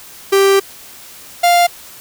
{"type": "tone pair in turn", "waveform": "45% pulse", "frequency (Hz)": [392, 698.5], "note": ["G4", "F5"], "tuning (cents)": [0, 0], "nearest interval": "minor seventh", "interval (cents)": 1000, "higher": "second", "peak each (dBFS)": -8, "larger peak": "neither", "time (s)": [[0.32, 0.6], [1.43, 1.67]], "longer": "first", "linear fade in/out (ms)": 10, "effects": ["white hiss -37 dBFS RMS until 2 s"]}